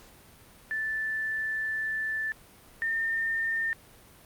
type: tone pair in turn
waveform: sine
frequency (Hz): 1759 / 1811.6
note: A6 / A#6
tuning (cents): -1 / -50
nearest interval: minor second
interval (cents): 51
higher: second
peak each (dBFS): -28 / -26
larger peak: second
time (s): 0.71-2.32 / 2.82-3.73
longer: first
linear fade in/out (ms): 0
effects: pink hiss -54 dBFS RMS until 4.25 s + Opus 48 kbps